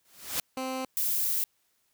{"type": "noise with exponential growth", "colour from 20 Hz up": "white", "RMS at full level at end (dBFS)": -27, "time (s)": [0.05, 0.4], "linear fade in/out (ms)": 2, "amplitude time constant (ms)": 76}
{"type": "tone", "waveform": "15% pulse", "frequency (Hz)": 260.7, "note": "C4", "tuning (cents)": -6, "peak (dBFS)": -25, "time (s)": [0.57, 0.85], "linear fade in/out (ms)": 2}
{"type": "noise", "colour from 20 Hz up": "violet", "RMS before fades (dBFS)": -28, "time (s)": [0.97, 1.44], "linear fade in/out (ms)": 0}
{"effects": ["white hiss -72 dBFS RMS until 1.93 s"]}